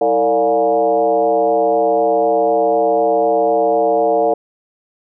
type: tone with frequency modulation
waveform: sine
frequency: 580 Hz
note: D5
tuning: 22 cents flat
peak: -11 dBFS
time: 0.01-4.34 s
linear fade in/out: 5 ms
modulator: 128 Hz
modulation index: 1.5
effects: none